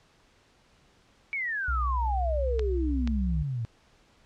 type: exponential sweep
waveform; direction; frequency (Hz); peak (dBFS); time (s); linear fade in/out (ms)
sine; down; 2296 to 110; -28; 1.33-3.65; 0
type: tone with pitch glide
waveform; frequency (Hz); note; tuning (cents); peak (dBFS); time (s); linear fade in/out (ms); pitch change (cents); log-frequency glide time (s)
sine; 62.4 to 64.6; B1 to C2; +19 to -21; -26; 1.68-3.43; 5; +60; 1.8-3.08
type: clicks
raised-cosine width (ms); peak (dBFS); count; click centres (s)
0.2; -19; 2; 2.594 / 3.075
effects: pink hiss -62 dBFS RMS until 4.25 s + low-pass 6000 Hz 12 dB/octave